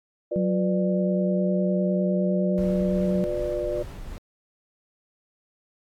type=chord; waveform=sine; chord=B diminished; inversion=second; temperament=just; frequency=355.6 / 493.9 / 592.7 Hz; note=F4 / B4 / D5; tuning=+31 / 0 / +16 cents; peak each=-30 / -31 / -27 dBFS; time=0.31-3.83 s; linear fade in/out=10 ms
type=tone with vibrato; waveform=sine; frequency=185 Hz; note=F#3; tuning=in tune; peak=-22 dBFS; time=0.36-3.24 s; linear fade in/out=0 ms; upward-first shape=triangle; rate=9.8 Hz; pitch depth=21 cents each way
type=noise with tremolo; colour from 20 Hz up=brown; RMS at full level=-35 dBFS; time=2.58-4.18 s; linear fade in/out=0 ms; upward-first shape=sine; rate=2.6 Hz; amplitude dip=25%
effects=AAC 64 kbps